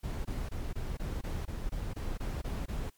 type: noise bursts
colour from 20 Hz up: brown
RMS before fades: -35 dBFS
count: 12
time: 0.03-2.901 s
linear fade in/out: 10 ms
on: 220 ms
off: 21 ms
effects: white hiss -69 dBFS RMS until 2.97 s + MP3 96 kbps